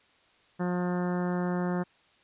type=harmonic tone with a mistuned harmonic; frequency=178.5 Hz; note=F3; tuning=38 cents sharp; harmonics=1 / 2 / 3 / 4 / 5 / 6 / 7 / 8 / 9 / 10; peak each=-28 / -34 / -38 / -40 / -42 / -44 / -45 / -46 / -47 / -48 dBFS; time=0.59-1.84 s; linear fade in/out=20 ms; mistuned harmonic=9; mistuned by=-18 cents; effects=white hiss -63 dBFS RMS until 2.23 s + resampled to 8000 Hz